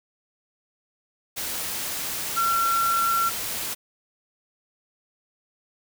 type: tone in noise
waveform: sine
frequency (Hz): 1360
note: F6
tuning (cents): -46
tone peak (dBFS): -20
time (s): 2.36-3.3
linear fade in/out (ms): 20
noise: white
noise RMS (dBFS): -30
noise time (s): 1.36-3.75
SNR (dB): +7
effects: none